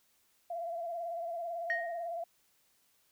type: tone with vibrato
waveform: sine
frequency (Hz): 681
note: F5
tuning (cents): -44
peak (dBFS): -35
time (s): 0.5-2.24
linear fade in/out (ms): 5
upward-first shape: sine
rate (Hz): 18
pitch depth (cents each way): 54
type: tone with exponential decay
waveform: sine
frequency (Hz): 1864.7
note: A#6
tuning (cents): 0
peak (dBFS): -26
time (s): 1.7-2.07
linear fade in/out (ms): 1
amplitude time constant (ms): 79
effects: tanh soft clip ceiling -23 dBFS + white hiss -71 dBFS RMS until 3.11 s